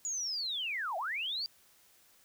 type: linear two-way sweep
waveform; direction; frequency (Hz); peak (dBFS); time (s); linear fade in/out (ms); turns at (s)
sine; down then up; 6950 to 625 to 4756; -33; 0.05-1.46; 0; 0.97
effects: white hiss -64 dBFS RMS until 2.24 s